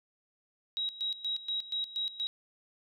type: tone with tremolo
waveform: sine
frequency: 3834 Hz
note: A#7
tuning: 48 cents sharp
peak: -30 dBFS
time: 0.77-2.27 s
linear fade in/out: 0 ms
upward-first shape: square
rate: 4.2 Hz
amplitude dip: 80%
effects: none